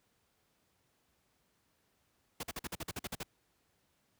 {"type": "noise bursts", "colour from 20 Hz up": "pink", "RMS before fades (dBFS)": -39, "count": 11, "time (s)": [2.4, 3.232], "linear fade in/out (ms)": 5, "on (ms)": 32, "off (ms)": 48, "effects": ["pink hiss -75 dBFS RMS until 4.19 s", "high-pass 60 Hz 12 dB/octave"]}